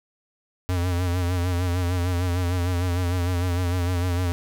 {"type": "tone with vibrato", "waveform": "square", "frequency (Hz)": 89, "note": "F2", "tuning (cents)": 33, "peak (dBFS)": -22, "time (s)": [0.69, 4.32], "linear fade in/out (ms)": 0, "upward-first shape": "sine", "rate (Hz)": 6.6, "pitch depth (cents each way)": 55, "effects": []}